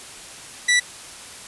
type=tone; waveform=sawtooth; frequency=1962 Hz; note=B6; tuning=12 cents flat; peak=-11 dBFS; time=0.68-0.8 s; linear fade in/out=10 ms; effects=white hiss -39 dBFS RMS until 1.47 s + resampled to 24000 Hz